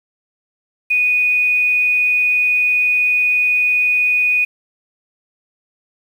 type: tone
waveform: sine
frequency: 2477 Hz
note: D#7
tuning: 8 cents flat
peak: -12 dBFS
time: 0.9-4.45 s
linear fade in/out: 10 ms
effects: 7-bit